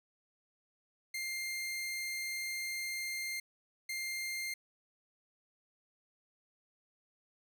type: tone bursts at uneven times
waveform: sawtooth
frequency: 2107 Hz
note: C7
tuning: 12 cents sharp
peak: -33 dBFS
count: 2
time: 1.14-3.4 / 3.89-4.54 s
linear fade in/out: 5 ms
effects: none